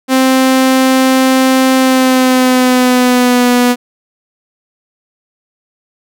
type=tone with pitch glide; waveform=sawtooth; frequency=261.6 to 245.5 Hz; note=C4 to B3; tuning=0 to -10 cents; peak=-3 dBFS; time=0.08-3.76 s; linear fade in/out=50 ms; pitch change=-110 cents; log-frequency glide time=1.76-3.5 s; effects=none